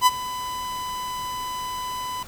45% pulse tone with ADSR envelope, 1000 Hz, B5, 21 cents sharp, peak -11 dBFS, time 0.01-2.23 s, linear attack 55 ms, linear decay 32 ms, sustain -17 dB, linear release 3 ms, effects pink hiss -43 dBFS RMS until 2.27 s

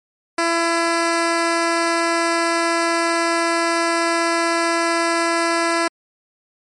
10% pulse tone, 335.5 Hz, E4, 31 cents sharp, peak -8 dBFS, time 0.38-5.88 s, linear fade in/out 5 ms, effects MP3 48 kbps

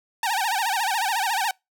sawtooth tone with vibrato, 842 Hz, G#5, 24 cents sharp, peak -18 dBFS, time 0.23-1.51 s, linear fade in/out 2 ms, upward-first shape sine, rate 14 Hz, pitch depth 200 cents each way, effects noise-tail reverb RT60 0.2 s tail -25 dB re dry

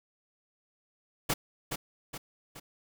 pink noise with echo, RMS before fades -28 dBFS, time 1.29-1.34 s, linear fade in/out 10 ms, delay 420 ms, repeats 3, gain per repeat -6 dB, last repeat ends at 2.6 s, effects none

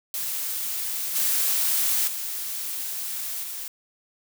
blue noise with level steps, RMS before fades -29 / -23 / -31 / -34 dBFS, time 0.14-3.68 s, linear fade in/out 2 ms, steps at 1.15 / 2.07 / 3.43 s, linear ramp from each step 10 ms, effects none

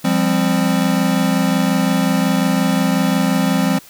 square chord, F suspended second, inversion none, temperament equal with one note detuned, 174.61 / 200.2 / 261.6 Hz, F3 / G3 / C4, 0 / +37 / 0 cents, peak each -19 dBFS, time 0.04-3.79 s, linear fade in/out 10 ms, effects white hiss -43 dBFS RMS until 3.89 s

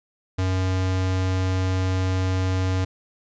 square tone, 93.3 Hz, F#2, 15 cents sharp, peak -21 dBFS, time 0.38-2.85 s, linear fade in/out 10 ms, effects resampled to 16000 Hz + 10-bit

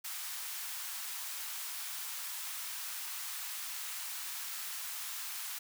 white high-pass noise, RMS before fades -41 dBFS, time 0.04-5.59 s, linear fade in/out 10 ms, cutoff 880 Hz, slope 24 dB/octave, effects none

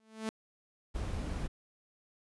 sawtooth tone with exponential growth, 220 Hz, A3, in tune, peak -27 dBFS, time 0-0.29 s, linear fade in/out 0 ms, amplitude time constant 62 ms
brown noise, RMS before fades -36 dBFS, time 0.94-1.48 s, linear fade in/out 20 ms
effects resampled to 24000 Hz

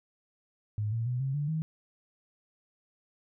sine tone with pitch steps, 105.6 / 114.49 / 124.14 / 134.59 / 145.93 / 158.22 Hz, G#2 / A#2 / B2 / C3 / D3 / D#3, +29 / -31 / +9 / +49 / -11 / +29 cents, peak -28 dBFS, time 0.78-1.62 s, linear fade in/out 0 ms, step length 140 ms, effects none

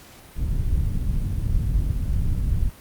pink low-pass noise, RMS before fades -22 dBFS, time 0.35-2.71 s, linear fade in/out 50 ms, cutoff 100 Hz, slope 12 dB/octave, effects pink hiss -47 dBFS RMS until 2.8 s + Opus 48 kbps

